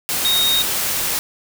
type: tone in noise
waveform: sine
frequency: 3733 Hz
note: A#7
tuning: 2 cents sharp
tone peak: -15 dBFS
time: 0.25-0.62 s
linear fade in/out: 0 ms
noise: white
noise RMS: -21 dBFS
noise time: 0.09-1.19 s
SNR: +3 dB
effects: none